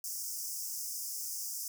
pink high-pass noise, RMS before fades -39 dBFS, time 0.04-1.68 s, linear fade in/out 2 ms, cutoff 5100 Hz, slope 96 dB/octave, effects none

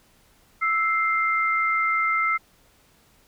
sine tone pair together, 1318.5 / 2093 Hz, E6 / C7, 0 / 0 cents, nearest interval minor sixth, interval 800 cents, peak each -22 / -23 dBFS, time 0.61-2.38 s, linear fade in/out 20 ms, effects pink hiss -59 dBFS RMS until 3.27 s

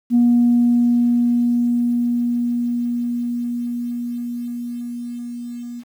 sine tone with level ramp, 240 Hz, B3, 49 cents flat, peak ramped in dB -9 to -28 dBFS, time 0.1-5.84 s, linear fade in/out 50 ms, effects tanh soft clip ceiling -7 dBFS + 8-bit

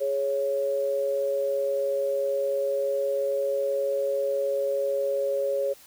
sine tone pair together, 415.3 / 553.8 Hz, G#4 / C#5, 0 / -2 cents, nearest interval perfect fourth, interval 498 cents, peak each -30 / -24 dBFS, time 0-5.74 s, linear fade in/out 20 ms, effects white hiss -52 dBFS RMS until 5.86 s

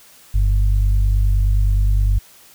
sine tone pair together, 48.4 / 98 Hz, G1 / G2, -21 / 0 cents, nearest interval octave, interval 1221 cents, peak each -12 / -19 dBFS, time 0.34-2.19 s, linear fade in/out 10 ms, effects tanh soft clip ceiling -7 dBFS + white hiss -47 dBFS RMS until 2.54 s

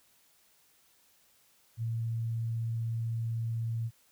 sine tone, 114.5 Hz, A#2, 31 cents flat, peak -30 dBFS, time 1.77-3.91 s, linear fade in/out 50 ms, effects white hiss -66 dBFS RMS until 4.11 s

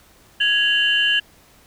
sine tone cluster, 1666 / 2791 / 3045 Hz, G#6 / F7 / F#7, +5 / -2 / +49 cents, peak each -19 dBFS, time 0.4-1.2 s, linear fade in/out 10 ms, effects tanh soft clip ceiling -6 dBFS + pink hiss -52 dBFS RMS until 1.66 s

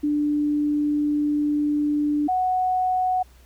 sine tone pair in turn, 295.1 / 738.9 Hz, D4 / F#5, +8 / -3 cents, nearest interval octave + major third, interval 1589 cents, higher second, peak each -19 dBFS, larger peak neither, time 0.03-2.28 / 2.28-3.23 s, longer first, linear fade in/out 10 ms, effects added 62 Hz sine -49 dBFS peak until 3.45 s + pink hiss -57 dBFS RMS until 3.45 s

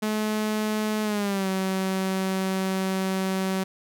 sawtooth tone with pitch glide, 214.4 to 189.91 Hz, A3 to F#3, -45 to +45 cents, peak -20 dBFS, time 0.02-3.64 s, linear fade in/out 10 ms, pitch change -210 cents, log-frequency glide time 1.03-1.48 s, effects none

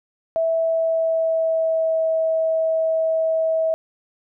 sine tone with pitch glide, 655 to 645.2 Hz, E5 to E5, -11 to -37 cents, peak -17 dBFS, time 0.36-3.74 s, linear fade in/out 0 ms, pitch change -26 cents, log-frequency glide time 0.55-2.04 s, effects none

